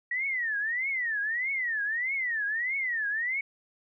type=tone with vibrato; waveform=sine; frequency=1900 Hz; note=A#6; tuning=33 cents sharp; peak=-27 dBFS; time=0.11-3.41 s; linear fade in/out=5 ms; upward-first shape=triangle; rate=1.6 Hz; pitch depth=280 cents each way; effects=none